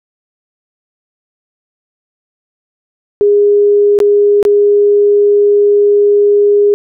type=tone with dropouts; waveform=sine; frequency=410 Hz; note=G#4; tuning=22 cents flat; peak=-5 dBFS; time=3.21-6.74 s; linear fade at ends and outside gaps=0 ms; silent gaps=3.989-4.002 / 4.428-4.451 s; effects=none